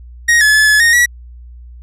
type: tone with pitch steps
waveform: 45% pulse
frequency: 1875 / 1713 / 1723 / 1711 / 1854 / 1933 Hz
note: A#6 / A6 / A6 / A6 / A#6 / B6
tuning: +10 / -47 / -37 / -49 / -10 / -38 cents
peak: -7 dBFS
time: 0.28-1.06 s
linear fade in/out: 10 ms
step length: 130 ms
effects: added 60 Hz sine -32 dBFS peak until 1.82 s + low-pass 12000 Hz 12 dB/octave